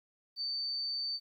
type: tone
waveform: sine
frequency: 4568 Hz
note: D8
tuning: 49 cents flat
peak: -33 dBFS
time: 0.36-1.2 s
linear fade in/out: 50 ms
effects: 12-bit